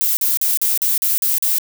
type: noise bursts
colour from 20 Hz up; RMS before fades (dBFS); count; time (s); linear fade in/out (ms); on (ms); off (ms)
violet; -17; 8; 0.01-1.584; 0; 160; 42
effects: none